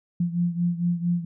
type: beating tone pair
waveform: sine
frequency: 172.4 / 176.8 Hz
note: F3 / F3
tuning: -22 / +22 cents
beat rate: 4.4 Hz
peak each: -23 / -27 dBFS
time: 0.2-1.25 s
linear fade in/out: 5 ms
effects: none